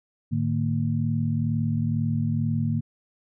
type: tone cluster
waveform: sine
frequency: 107.9 / 150.1 / 229.5 Hz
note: A2 / D3 / A#3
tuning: -33 / +38 / -27 cents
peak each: -26 / -26 / -27 dBFS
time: 0.31-2.81 s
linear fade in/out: 20 ms
effects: none